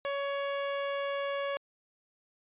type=tone; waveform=sawtooth; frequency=560 Hz; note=C#5; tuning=18 cents sharp; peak=-27 dBFS; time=0.05-1.57 s; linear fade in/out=0 ms; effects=resampled to 8000 Hz